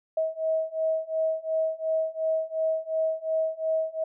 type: beating tone pair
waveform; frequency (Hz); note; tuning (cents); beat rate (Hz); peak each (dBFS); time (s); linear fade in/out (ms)
sine; 638 / 640.8; D#5 / E5; +43 / -49; 2.8; -28 / -27; 0.17-4.04; 5
effects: none